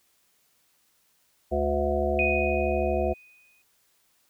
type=harmonic tone; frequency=72.5 Hz; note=D2; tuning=22 cents flat; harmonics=1 / 3 / 5 / 7 / 9 / 10; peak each=-29 / -34 / -29 / -30 / -28 / -32 dBFS; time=1.51-3.14 s; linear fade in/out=20 ms
type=tone with exponential decay; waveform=sine; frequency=2489 Hz; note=D#7; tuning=in tune; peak=-22 dBFS; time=2.19-3.62 s; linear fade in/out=1 ms; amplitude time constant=310 ms
effects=white hiss -67 dBFS RMS until 4.29 s